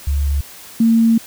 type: tone pair in turn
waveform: sine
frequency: 70.9 / 227.6 Hz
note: C#2 / A#3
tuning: +40 / -41 cents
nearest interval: octave + minor sixth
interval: 2019 cents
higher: second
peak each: -14 / -9 dBFS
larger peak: second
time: 0.07-0.41 / 0.8-1.18 s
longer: second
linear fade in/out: 5 ms
effects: white hiss -38 dBFS RMS until 1.26 s